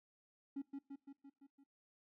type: tone with echo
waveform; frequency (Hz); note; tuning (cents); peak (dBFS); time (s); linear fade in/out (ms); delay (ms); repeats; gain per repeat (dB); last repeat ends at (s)
triangle; 277.2; C#4; 0; -36; 0.56-0.62; 10; 170; 6; -4; 1.64
effects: noise-tail reverb RT60 0.4 s tail -24 dB re dry + tanh soft clip ceiling -37 dBFS